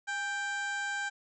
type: harmonic tone with a mistuned harmonic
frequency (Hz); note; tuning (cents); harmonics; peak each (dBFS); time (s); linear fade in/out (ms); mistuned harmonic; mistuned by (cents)
785; G5; +2; 1 / 2 / 3 / 4 / 5 / 6 / 7 / 8 / 9 / 10; -39 / -33 / -46 / -47 / -50 / -54 / -56 / -55 / -48 / -53; 0.07-1.1; 20; 1; +69
effects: none